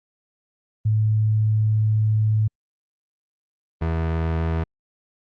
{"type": "tone pair in turn", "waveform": ["sine", "30% pulse"], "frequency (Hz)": [108.2, 81.5], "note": ["A2", "E2"], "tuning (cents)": [-29, -19], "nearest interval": "perfect fourth", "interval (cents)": 490, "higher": "first", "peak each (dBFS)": [-16, -18], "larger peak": "first", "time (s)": [[0.85, 2.48], [3.81, 4.64]], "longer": "first", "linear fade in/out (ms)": 10, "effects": ["low-pass 2000 Hz 12 dB/octave", "Opus 32 kbps"]}